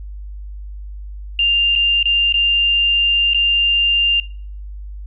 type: tone with dropouts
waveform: sine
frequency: 2795 Hz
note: F7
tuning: 1 cent sharp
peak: -12 dBFS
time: 1.39-4.2 s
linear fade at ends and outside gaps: 2 ms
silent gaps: 1.754-1.759 / 2.029-2.055 / 2.325-2.341 / 3.335-3.345 s
effects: noise-tail reverb RT60 0.5 s tail -22 dB re dry + added 50 Hz sine -28 dBFS peak until 5.06 s